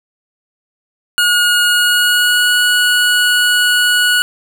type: tone with pitch glide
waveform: 25% pulse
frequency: 1441 to 1462.8 Hz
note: F#6 to F#6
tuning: -46 to -20 cents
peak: -6 dBFS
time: 1.18-4.22 s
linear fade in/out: 0 ms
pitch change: +26 cents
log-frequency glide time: 1.67-2.58 s
effects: none